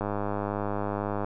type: click train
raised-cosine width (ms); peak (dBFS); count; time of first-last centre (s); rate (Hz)
1; -16; 127; 0.01-1.245; 102
effects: none